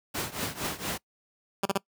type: noise with tremolo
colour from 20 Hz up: pink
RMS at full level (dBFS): -29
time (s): 0.14-0.98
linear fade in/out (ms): 10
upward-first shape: triangle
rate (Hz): 4.3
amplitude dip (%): 90
type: tone bursts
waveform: 10% pulse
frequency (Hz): 196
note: G3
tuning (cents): 0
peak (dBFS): -15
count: 3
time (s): 1.63-1.777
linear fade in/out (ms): 5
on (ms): 25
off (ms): 36
effects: noise-tail reverb RT60 0.1 s tail -23 dB re dry + high-pass 100 Hz 12 dB/octave